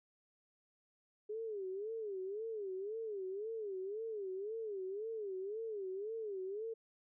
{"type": "tone with vibrato", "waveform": "sine", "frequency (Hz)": 411.5, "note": "G#4", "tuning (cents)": -16, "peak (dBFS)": -39, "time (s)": [1.29, 6.74], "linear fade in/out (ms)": 10, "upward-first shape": "sine", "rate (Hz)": 1.9, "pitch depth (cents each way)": 170, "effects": []}